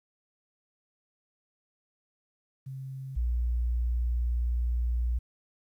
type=tone pair in turn; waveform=sine; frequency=133.4 / 59.65 Hz; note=C3 / A#1; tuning=+34 / +41 cents; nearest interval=octave + major second; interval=1393 cents; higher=first; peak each=-36 / -25 dBFS; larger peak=second; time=2.66-3.16 / 3.16-5.19 s; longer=second; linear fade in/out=10 ms; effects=11-bit